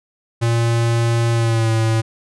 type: tone with pitch glide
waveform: square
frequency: 116.54 to 112.25 Hz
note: A#2 to A2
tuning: 0 to +35 cents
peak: -15 dBFS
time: 0.41-2.02 s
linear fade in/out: 20 ms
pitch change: -65 cents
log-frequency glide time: 1.32-1.71 s
effects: resampled to 24000 Hz